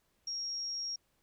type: tone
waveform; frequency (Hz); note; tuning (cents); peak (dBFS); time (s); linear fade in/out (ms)
sine; 5588; F8; 0; -35; 0.27-0.96; 5
effects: pink hiss -75 dBFS RMS until 1.22 s